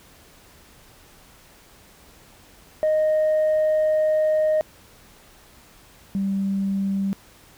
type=tone pair in turn; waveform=sine; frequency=620 / 195.68 Hz; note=D#5 / G3; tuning=-6 / -3 cents; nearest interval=octave + minor sixth; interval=1997 cents; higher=first; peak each=-15 / -20 dBFS; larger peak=first; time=2.83-4.61 / 6.15-7.13 s; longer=first; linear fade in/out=0 ms; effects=tanh soft clip ceiling -15 dBFS + pink hiss -51 dBFS RMS until 7.57 s